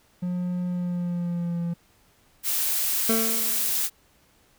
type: tone with pitch glide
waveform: triangle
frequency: 178.8 to 170.82 Hz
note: F3 to F3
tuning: +41 to -38 cents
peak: -23 dBFS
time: 0.22-1.74 s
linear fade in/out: 10 ms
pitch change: -79 cents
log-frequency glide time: 0.67-1.61 s
type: noise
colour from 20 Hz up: blue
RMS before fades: -25 dBFS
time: 2.43-3.9 s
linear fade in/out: 50 ms
type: tone with exponential decay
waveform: 25% pulse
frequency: 224.8 Hz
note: A3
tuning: 37 cents sharp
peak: -16 dBFS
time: 3.09-3.83 s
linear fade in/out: 5 ms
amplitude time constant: 160 ms
effects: pink hiss -61 dBFS RMS until 4.58 s